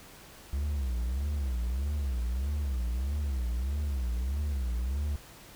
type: tone with vibrato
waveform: triangle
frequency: 65.9 Hz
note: C2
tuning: 13 cents sharp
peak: -26 dBFS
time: 0.53-5.16 s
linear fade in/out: 0 ms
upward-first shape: sine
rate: 1.6 Hz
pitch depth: 200 cents each way
effects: pink hiss -51 dBFS RMS until 5.55 s